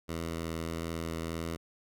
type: tone with vibrato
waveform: 10% pulse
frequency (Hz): 82.41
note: E2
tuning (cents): 0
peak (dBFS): -26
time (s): 0.08-1.57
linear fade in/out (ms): 20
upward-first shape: triangle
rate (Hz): 1.6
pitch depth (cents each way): 11
effects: none